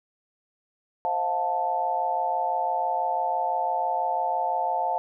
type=tone cluster; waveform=sine; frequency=525 / 650 / 716 / 880 Hz; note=C5 / E5 / F5 / A5; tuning=+6 / -24 / +43 / 0 cents; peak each=-34 / -33 / -27 / -26 dBFS; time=1.05-4.98 s; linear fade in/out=0 ms; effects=none